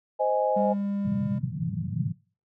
sine chord, Ab major, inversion first, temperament just, 519.1 / 623 / 830.6 Hz, C5 / Eb5 / Ab5, -14 / +2 / 0 cents, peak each -26 dBFS, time 0.19-0.74 s, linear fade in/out 20 ms
triangle tone, 200.5 Hz, G3, 39 cents sharp, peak -24 dBFS, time 0.56-1.39 s, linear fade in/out 10 ms
pink band-pass noise, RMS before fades -30 dBFS, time 1.04-2.13 s, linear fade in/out 20 ms, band 110 to 180 Hz, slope 48 dB/octave
effects noise-tail reverb RT60 0.4 s tail -23 dB re dry

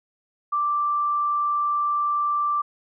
sine tone, 1174.7 Hz, D6, in tune, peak -20 dBFS, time 0.52-2.62 s, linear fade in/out 10 ms, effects none

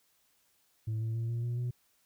sine tone with pitch steps, 110.1 / 112.48 / 114.91 / 117.39 / 119.93 / 122.52 Hz, A2 / A2 / A#2 / A#2 / A#2 / B2, +2 / +39 / -24 / +13 / +50 / -13 cents, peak -28 dBFS, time 0.87-1.71 s, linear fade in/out 10 ms, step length 140 ms, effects tanh soft clip ceiling -30 dBFS + white hiss -71 dBFS RMS until 2.05 s

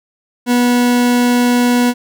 40% pulse tone, 244.1 Hz, B3, 20 cents flat, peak -9 dBFS, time 0.46-1.94 s, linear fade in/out 50 ms, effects none

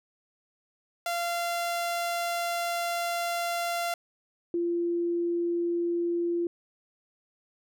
sawtooth / sine tone pair in turn, 689 / 343.8 Hz, F5 / F4, -24 / -27 cents, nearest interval octave, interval 1203 cents, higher first, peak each -24 / -25 dBFS, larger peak first, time 1.06-3.94 / 4.54-6.47 s, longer first, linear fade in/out 2 ms, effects none

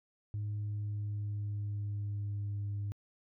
sine tone with pitch glide, 104.3 to 101.74 Hz, G#2 to G#2, +8 to -35 cents, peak -32 dBFS, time 0.34-2.92 s, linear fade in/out 0 ms, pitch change -43 cents, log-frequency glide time 0.54-2.63 s, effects tanh soft clip ceiling -32 dBFS

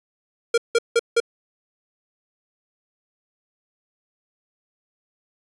square tone bursts, 466.2 Hz, A#4, in tune, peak -15 dBFS, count 4, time 0.54-1.202 s, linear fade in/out 5 ms, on 38 ms, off 170 ms, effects resampled to 22050 Hz

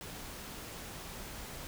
pink noise, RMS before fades -45 dBFS, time 0.01-1.67 s, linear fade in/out 0 ms, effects none

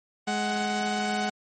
sawtooth tone pair together, 209.4 / 744 Hz, G#3 / F#5, +15 / +9 cents, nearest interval octave + minor seventh, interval 2194 cents, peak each -25 / -24 dBFS, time 0.27-1.3 s, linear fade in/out 10 ms, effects MP3 32 kbps

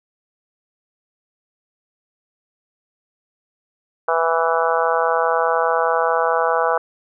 harmonic tone, 164.81 Hz, E3, in tune, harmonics 3 / 4 / 5 / 6 / 7 / 8 / 9, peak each -21 / -22 / -23 / -24 / -24 / -25 / -26 dBFS, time 4.08-6.78 s, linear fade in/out 5 ms, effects none

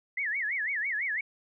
sine tone with vibrato, 1947 Hz, B6, 25 cents flat, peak -28 dBFS, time 0.17-1.21 s, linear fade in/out 5 ms, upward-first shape sine, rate 6 Hz, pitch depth 260 cents each way, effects none

